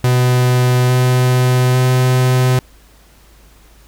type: tone with pitch steps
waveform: 45% pulse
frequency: 125.2 / 126.36 / 127.54 Hz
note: B2 / B2 / C3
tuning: +24 / +40 / -44 cents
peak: -10 dBFS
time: 0.04-2.59 s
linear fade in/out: 2 ms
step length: 850 ms
effects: added 52 Hz sine -45 dBFS peak until 3.87 s + pink hiss -49 dBFS RMS until 3.87 s